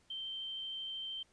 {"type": "tone with vibrato", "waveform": "sine", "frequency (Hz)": 3124, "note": "G7", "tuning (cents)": -7, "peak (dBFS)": -39, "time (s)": [0.1, 1.23], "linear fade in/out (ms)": 5, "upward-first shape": "triangle", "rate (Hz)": 13, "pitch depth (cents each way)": 9, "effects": ["pink hiss -70 dBFS RMS until 1.32 s", "resampled to 22050 Hz"]}